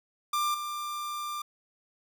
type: tone with level steps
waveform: 45% pulse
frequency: 1189 Hz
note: D6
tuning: 21 cents sharp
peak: -26 / -33 dBFS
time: 0.33-1.42 s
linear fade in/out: 5 ms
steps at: 0.54 s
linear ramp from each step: 5 ms
effects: none